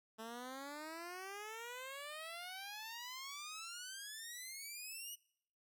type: exponential sweep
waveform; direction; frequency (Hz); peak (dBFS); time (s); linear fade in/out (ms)
10% pulse; up; 219.1 to 2955; -38; 0.18-5.16; 20
effects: noise-tail reverb RT60 0.7 s tail -24 dB re dry